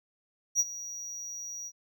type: tone with ADSR envelope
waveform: triangle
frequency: 5770 Hz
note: F#8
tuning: 44 cents flat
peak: -19 dBFS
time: 0.55-1.72 s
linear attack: 48 ms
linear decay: 37 ms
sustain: -17 dB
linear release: 53 ms
effects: none